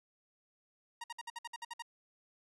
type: tone bursts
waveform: sawtooth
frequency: 940 Hz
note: A#5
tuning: 14 cents sharp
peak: -37 dBFS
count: 10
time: 1.01-1.823 s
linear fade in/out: 5 ms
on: 30 ms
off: 57 ms
effects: resampled to 24000 Hz